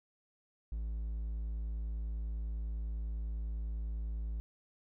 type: tone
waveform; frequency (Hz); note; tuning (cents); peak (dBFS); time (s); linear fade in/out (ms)
triangle; 55; A1; 0; -33; 0.72-4.4; 0
effects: none